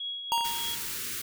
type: tone with tremolo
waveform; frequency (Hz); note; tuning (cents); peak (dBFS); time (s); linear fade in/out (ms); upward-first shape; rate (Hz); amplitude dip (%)
sine; 3322; G#7; 0; -31; 0-0.75; 5; triangle; 3.3; 50
type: tone with exponential decay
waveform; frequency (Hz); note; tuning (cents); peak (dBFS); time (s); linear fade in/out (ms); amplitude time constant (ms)
square; 932.3; A#5; 0; -23; 0.32-1.01; 0; 150
type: clicks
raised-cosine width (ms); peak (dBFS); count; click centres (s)
0.5; -28; 2; 0.379 / 0.409
type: band-stop noise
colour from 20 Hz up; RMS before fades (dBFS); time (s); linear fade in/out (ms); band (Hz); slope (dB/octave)
white; -35; 0.44-1.22; 10; 460 to 1200; 48
effects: none